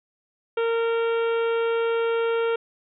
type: harmonic tone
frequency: 460.3 Hz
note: A#4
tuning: 22 cents flat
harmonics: 1 / 2 / 3 / 4 / 5 / 6 / 7 / 8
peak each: -21 / -34 / -31 / -43 / -39 / -40 / -42 / -51 dBFS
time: 0.57-2.56 s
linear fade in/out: 5 ms
effects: none